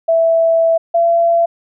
sine tone pair in turn, 659.3 / 677.1 Hz, E5 / E5, 0 / +46 cents, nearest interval unison, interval 46 cents, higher second, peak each -9 dBFS, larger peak neither, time 0.08-0.78 / 0.94-1.46 s, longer first, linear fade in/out 10 ms, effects none

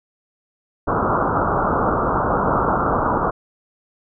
white low-pass noise, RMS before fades -19 dBFS, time 0.87-3.31 s, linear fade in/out 10 ms, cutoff 1400 Hz, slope 96 dB/octave, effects none

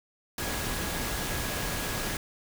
sine tone in noise, 1661.2 Hz, G#6, in tune, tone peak -42 dBFS, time 0.38-2.17 s, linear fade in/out 2 ms, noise pink, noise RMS -32 dBFS, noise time 0.38-2.17 s, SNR -13 dB, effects none

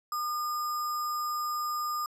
sine tone with sample-and-hold, 1212 Hz, D#6, 46 cents flat, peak -29 dBFS, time 0.12-2.06 s, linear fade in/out 2 ms, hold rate 6300 Hz, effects resampled to 32000 Hz

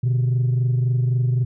sine tone pair together, 123.04 / 146.83 Hz, B2 / D3, -6 / 0 cents, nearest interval minor third, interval 306 cents, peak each -15 / -24 dBFS, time 0.03-1.45 s, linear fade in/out 10 ms, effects tanh soft clip ceiling -14 dBFS

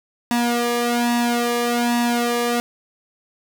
sawtooth tone with flanger, 238.9 Hz, A#3, 43 cents sharp, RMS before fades -20 dBFS, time 0.31-2.6 s, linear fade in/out 0 ms, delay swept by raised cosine 1.1 to 1.75 ms, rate 1.2 Hz, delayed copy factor +0.9, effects none

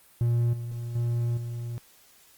triangle tone with level steps, 118.6 Hz, A#2, 30 cents sharp, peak -19 / -29 / -22 / -29 dBFS, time 0.21-1.78 s, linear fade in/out 0 ms, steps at 0.53 / 0.95 / 1.37 s, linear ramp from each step 5 ms, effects white hiss -57 dBFS RMS until 2.37 s + Opus 32 kbps

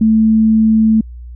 sine tone, 220 Hz, A3, in tune, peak -7 dBFS, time 0.01-1.01 s, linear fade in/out 5 ms, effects added 60 Hz sine -28 dBFS peak until 1.35 s

